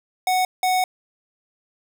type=tone bursts at uneven times; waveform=square; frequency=740 Hz; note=F#5; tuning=in tune; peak=-18 dBFS; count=2; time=0.27-0.45 / 0.63-0.84 s; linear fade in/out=2 ms; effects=none